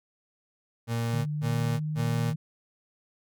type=tone bursts; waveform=35% pulse; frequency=116.3 Hz; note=A#2; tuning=4 cents flat; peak=-25 dBFS; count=3; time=0.87-2.34 s; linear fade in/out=50 ms; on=390 ms; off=150 ms
type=tone with pitch glide; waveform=sine; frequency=149.2 to 155.09 Hz; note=D3 to D#3; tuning=+28 to -5 cents; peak=-28 dBFS; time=1.13-2.36 s; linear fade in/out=10 ms; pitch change=+67 cents; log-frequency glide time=1.24-2.12 s
effects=none